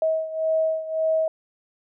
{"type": "beating tone pair", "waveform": "sine", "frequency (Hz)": [638, 639.8], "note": ["D#5", "D#5"], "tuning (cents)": [43, 48], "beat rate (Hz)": 1.8, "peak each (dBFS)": [-22, -26], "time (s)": [0.02, 1.28], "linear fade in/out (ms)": 2, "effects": []}